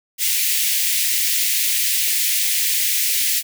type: high-pass noise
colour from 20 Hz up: white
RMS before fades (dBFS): -19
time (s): 0.18-3.43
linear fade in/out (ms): 50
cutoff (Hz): 1900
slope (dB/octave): 48
effects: none